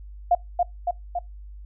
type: tone with echo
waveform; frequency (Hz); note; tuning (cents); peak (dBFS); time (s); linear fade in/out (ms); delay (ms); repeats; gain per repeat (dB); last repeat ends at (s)
sine; 704; F5; +14; -14; 0.31-0.35; 5; 280; 3; -3; 1.19
effects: noise-tail reverb RT60 0.2 s tail -25 dB re dry + added 50 Hz sine -38 dBFS peak until 1.65 s